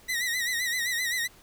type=tone with vibrato; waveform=sawtooth; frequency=1937 Hz; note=B6; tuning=34 cents flat; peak=-23 dBFS; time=0.08-1.28 s; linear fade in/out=20 ms; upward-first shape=sine; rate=7.7 Hz; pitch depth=84 cents each way; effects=pink hiss -55 dBFS RMS until 1.42 s

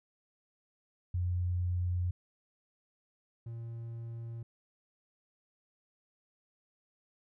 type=tone pair in turn; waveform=sine / triangle; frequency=89.1 / 115.75 Hz; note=F2 / A#2; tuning=+35 / -12 cents; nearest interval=perfect fourth; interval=453 cents; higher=second; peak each=-29 / -37 dBFS; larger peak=first; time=1.14-2.11 / 3.46-4.43 s; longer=neither; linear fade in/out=5 ms; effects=none

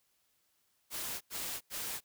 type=noise bursts; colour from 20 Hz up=white; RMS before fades=-39 dBFS; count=3; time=0.9-2.008 s; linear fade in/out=50 ms; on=310 ms; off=89 ms; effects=white hiss -75 dBFS RMS until 2.04 s

